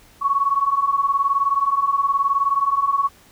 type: beating tone pair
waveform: sine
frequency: 1100 / 1119 Hz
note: C#6 / C#6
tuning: -14 / +16 cents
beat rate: 19 Hz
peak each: -21 / -18 dBFS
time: 0.21-3.09 s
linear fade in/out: 20 ms
effects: pink hiss -51 dBFS RMS until 3.31 s